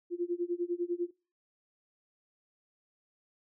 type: tone with tremolo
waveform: sine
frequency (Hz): 349.2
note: F4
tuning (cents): 0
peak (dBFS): -27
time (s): 0.1-1.11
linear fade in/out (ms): 50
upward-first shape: sine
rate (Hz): 10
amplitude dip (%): 95
effects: noise-tail reverb RT60 0.4 s tail -25 dB re dry